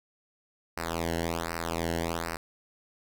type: tone with flanger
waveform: sawtooth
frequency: 83.5 Hz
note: E2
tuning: 23 cents sharp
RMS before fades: -32 dBFS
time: 0.77-2.37 s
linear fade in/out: 5 ms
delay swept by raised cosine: 0.29 to 0.84 ms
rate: 1.3 Hz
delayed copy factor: -0.95
effects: none